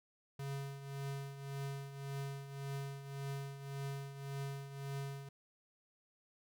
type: tone with tremolo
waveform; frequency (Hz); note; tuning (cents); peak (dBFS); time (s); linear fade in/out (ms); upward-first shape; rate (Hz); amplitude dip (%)
square; 138.59; C#3; 0; -39; 0.39-5.29; 5; triangle; 1.8; 70
effects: none